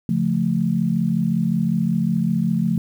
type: chord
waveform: sine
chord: Db augmented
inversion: none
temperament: equal with one note detuned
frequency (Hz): 140.36 / 174.61 / 220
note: Db3 / F3 / A3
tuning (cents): +22 / 0 / 0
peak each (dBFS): -25 / -20 / -21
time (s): 0.09-2.78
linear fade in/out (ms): 2
effects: 8-bit